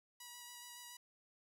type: tone with vibrato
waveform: 5% pulse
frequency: 969 Hz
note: B5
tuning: 33 cents flat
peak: -39 dBFS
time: 0.2-0.97 s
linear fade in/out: 5 ms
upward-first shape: square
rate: 7.1 Hz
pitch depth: 11 cents each way
effects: none